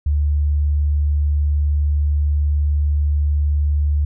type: tone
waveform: sine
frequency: 73.42 Hz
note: D2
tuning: in tune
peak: -14 dBFS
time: 0.06-4.05 s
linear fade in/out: 5 ms
effects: none